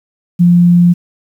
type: tone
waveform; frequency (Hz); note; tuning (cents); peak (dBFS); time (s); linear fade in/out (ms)
sine; 174.61; F3; 0; -4; 0.39-0.94; 20
effects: 7-bit